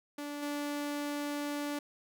sawtooth tone with level steps, 290.7 Hz, D4, 18 cents flat, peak -34 / -30 dBFS, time 0.18-1.79 s, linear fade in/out 5 ms, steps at 0.42 s, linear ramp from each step 10 ms, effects none

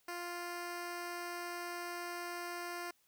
10% pulse tone, 349.2 Hz, F4, in tune, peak -32 dBFS, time 0.08-2.91 s, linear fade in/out 5 ms, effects white hiss -73 dBFS RMS until 3.07 s

